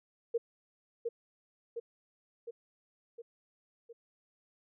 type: tone with echo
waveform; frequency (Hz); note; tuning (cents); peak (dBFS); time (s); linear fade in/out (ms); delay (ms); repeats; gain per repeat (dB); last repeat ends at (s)
sine; 466.2; A#4; 0; -27; 0.34-0.38; 10; 710; 5; -4; 3.93
effects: none